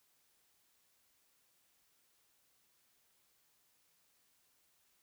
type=silence; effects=white hiss -74 dBFS RMS until 5.02 s